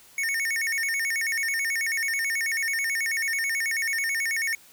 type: tone with vibrato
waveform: square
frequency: 2008 Hz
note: B6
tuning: 28 cents sharp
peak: -25 dBFS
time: 0.18-4.55 s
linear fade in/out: 2 ms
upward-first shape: square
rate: 9.2 Hz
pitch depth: 170 cents each way
effects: white hiss -53 dBFS RMS until 4.72 s